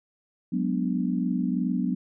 sine chord, G# half-diminished seventh, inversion third, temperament equal, 185 / 207.7 / 246.9 / 293.7 Hz, F#3 / G#3 / B3 / D4, 0 / 0 / 0 / 0 cents, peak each -27 / -33 / -27 / -32 dBFS, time 0.52-1.95 s, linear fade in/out 10 ms, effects none

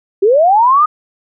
sine linear sweep, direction up, 370 to 1258 Hz, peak -6 dBFS, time 0.22-0.86 s, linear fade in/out 10 ms, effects none

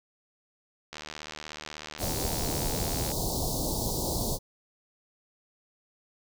click train, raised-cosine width 0.2 ms, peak -21 dBFS, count 168, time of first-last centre 0.93-3.116 s, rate 76.4 Hz
pink band-stop noise, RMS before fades -30 dBFS, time 1.98-4.39 s, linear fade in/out 50 ms, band 930 to 4000 Hz, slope 48 dB/octave
effects none

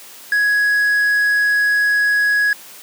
triangle tone, 1669 Hz, G#6, 8 cents sharp, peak -11 dBFS, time 0.32-2.53 s, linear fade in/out 2 ms, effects white hiss -39 dBFS RMS until 2.82 s + high-pass 200 Hz 12 dB/octave

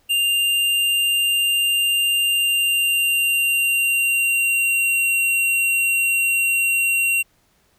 square tone with pitch glide, 2794 to 2748 Hz, F7 to F7, 0 to -29 cents, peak -17 dBFS, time 0.09-7.23 s, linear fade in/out 20 ms, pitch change -29 cents, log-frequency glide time 2.27-5.1 s, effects pink hiss -61 dBFS RMS until 7.78 s

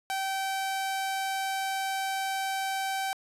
sawtooth tone, 773 Hz, G5, 24 cents flat, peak -25 dBFS, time 0.1-3.13 s, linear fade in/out 0 ms, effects resampled to 32000 Hz

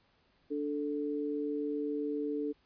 sine tone pair together, 292.5 / 440 Hz, D4 / A4, -7 / 0 cents, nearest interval perfect fifth, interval 707 cents, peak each -34 / -35 dBFS, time 0.5-2.53 s, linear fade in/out 20 ms, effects pink hiss -70 dBFS RMS until 2.65 s + resampled to 11025 Hz

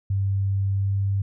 sine tone with pitch glide, 98 to 98.62 Hz, G2 to G2, 0 to +11 cents, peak -20 dBFS, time 0.1-1.22 s, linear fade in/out 5 ms, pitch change +11 cents, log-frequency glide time 0.72-0.93 s, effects none

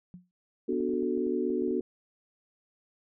sine tone with exponential decay, 179.5 Hz, F3, 48 cents sharp, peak -39 dBFS, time 0.14-0.31 s, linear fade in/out 0 ms, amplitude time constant 35 ms
sine chord, B minor seventh, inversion none, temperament equal, 246.9 / 293.7 / 370 / 440 Hz, B3 / D4 / F#4 / A4, 0 / 0 / 0 / 0 cents, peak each -32 / -33 / -30 / -34 dBFS, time 0.68-1.81 s, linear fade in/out 10 ms
clicks, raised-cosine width 2 ms, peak -38 dBFS, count 12, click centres 0.728 / 0.804 / 0.893 / 0.935 / 1.027 / 1.176 / 1.267 / 1.502 / 1.622 / 1.68 / 1.711 / 1.807 s
effects none

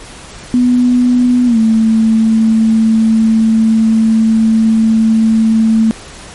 sine tone with pitch glide, 246.9 to 222.5 Hz, B3 to A3, 0 to +20 cents, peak -6 dBFS, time 0.54-5.91 s, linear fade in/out 0 ms, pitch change -180 cents, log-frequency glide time 1.46-1.58 s, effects pink hiss -32 dBFS RMS until 6.34 s + MP3 48 kbps

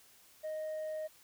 sine tone with tanh clipping, 622.3 Hz, D#5, in tune, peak -37 dBFS, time 0.43-1.08 s, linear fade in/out 20 ms, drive 2 dB, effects white hiss -62 dBFS RMS until 1.23 s

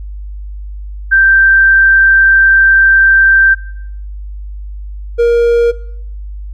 sine / triangle tone pair in turn, 1568 / 470.8 Hz, G6 / A#4, 0 / +17 cents, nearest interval octave + major sixth, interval 2083 cents, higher first, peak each -4 dBFS, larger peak neither, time 1.11-3.55 / 5.18-5.72 s, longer first, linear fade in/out 20 ms, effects noise-tail reverb RT60 0.7 s tail -20 dB re dry + added 50 Hz sine -22 dBFS peak until 6.53 s

